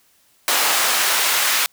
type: noise with high-pass filter sweep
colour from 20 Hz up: pink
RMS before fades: -18 dBFS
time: 0.48-1.66 s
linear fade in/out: 0 ms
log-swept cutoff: 770 to 1300 Hz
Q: 0.72
effects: white hiss -58 dBFS RMS until 1.72 s